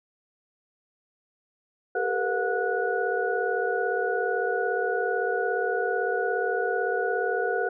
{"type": "tone cluster", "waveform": "sine", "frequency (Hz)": [393.8, 450.1, 487.7, 721, 1468], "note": ["G4", "A4", "B4", "F#5", "F#6"], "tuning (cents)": [8, 39, -22, -45, -14], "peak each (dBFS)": -30, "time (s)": [1.95, 7.69], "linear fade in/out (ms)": 5, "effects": []}